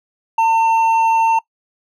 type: tone with hard clipping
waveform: sine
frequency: 903 Hz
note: A5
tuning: 45 cents sharp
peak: -12 dBFS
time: 0.38-1.39 s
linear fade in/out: 5 ms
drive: 4 dB
effects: noise-tail reverb RT60 0.1 s tail -22 dB re dry